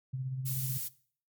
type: tone with tremolo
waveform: sine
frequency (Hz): 130.8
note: C3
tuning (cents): 0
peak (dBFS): -31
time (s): 0.13-0.78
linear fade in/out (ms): 10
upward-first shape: sine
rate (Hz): 16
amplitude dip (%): 40
type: noise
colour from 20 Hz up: violet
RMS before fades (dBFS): -36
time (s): 0.45-0.89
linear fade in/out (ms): 20
effects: noise-tail reverb RT60 0.5 s tail -20 dB re dry + MP3 96 kbps